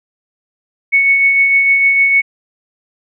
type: tone with tremolo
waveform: sine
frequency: 2215 Hz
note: C#7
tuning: 2 cents flat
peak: -6 dBFS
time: 0.92-2.22 s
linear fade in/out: 20 ms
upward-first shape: triangle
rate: 6.6 Hz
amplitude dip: 40%
effects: none